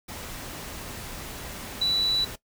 sine tone in noise, 3951 Hz, B7, in tune, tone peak -21 dBFS, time 1.81-2.25 s, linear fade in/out 10 ms, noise pink, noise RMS -38 dBFS, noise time 0.08-2.36 s, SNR +14 dB, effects noise-tail reverb RT60 0.1 s tail -18 dB re dry

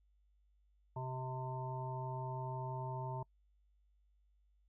harmonic tone, 129 Hz, C3, 24 cents flat, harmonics 1 / 3 / 5 / 7 / 8, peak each -41 / -50 / -49 / -44 / -54 dBFS, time 0.96-3.23 s, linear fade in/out 5 ms, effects noise-tail reverb RT60 0.1 s tail -26 dB re dry + added 50 Hz sine -69 dBFS peak until 4.68 s

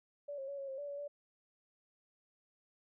sine tone with pitch steps, 576 / 540 / 563 / 550 / 534 / 577 / 568 / 578 Hz, D5 / C#5 / C#5 / C#5 / C5 / D5 / C#5 / D5, -34 / -45 / +27 / -14 / +35 / -31 / +42 / -28 cents, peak -40 dBFS, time 0.28-1.08 s, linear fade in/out 10 ms, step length 100 ms, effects none

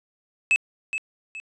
triangle tone with echo, 2599 Hz, E7, 25 cents flat, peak -14 dBFS, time 0.51-0.56 s, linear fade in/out 0 ms, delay 420 ms, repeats 2, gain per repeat -9 dB, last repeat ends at 1.4 s, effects resampled to 22050 Hz

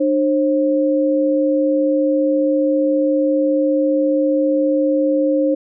sine tone pair together, 300.3 / 535 Hz, D4 / C5, +39 / +38 cents, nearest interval minor seventh, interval 999 cents, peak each -16 / -16 dBFS, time 0-5.55 s, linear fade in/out 10 ms, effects none

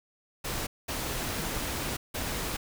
pink noise bursts at uneven times, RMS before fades -33 dBFS, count 3, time 0.44-0.67 / 0.88-1.97 / 2.14-2.57 s, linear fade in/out 10 ms, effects none

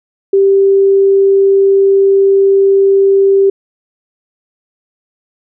sine tone, 392 Hz, G4, in tune, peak -5 dBFS, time 0.33-3.5 s, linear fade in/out 5 ms, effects none

